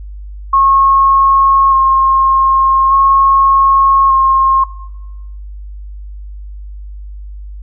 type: tone with vibrato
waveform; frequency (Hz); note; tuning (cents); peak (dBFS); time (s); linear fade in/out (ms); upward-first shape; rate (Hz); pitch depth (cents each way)
sine; 1079; C#6; -47; -6; 0.53-4.64; 5; square; 0.42; 14
effects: noise-tail reverb RT60 1.0 s tail -18 dB re dry + added 50 Hz sine -25 dBFS peak until 7.62 s